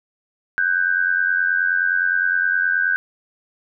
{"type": "tone pair together", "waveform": "sine", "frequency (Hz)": [1507, 1596.6], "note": ["F#6", "G6"], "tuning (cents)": [31, 31], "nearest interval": "minor second", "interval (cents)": 100, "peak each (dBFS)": -19, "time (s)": [0.58, 2.96], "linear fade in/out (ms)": 0, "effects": []}